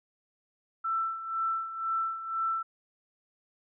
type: tone with tremolo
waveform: sine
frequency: 1333 Hz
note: E6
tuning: 19 cents sharp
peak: -26 dBFS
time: 0.84-2.63 s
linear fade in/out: 10 ms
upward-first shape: sine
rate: 2 Hz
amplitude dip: 70%
effects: none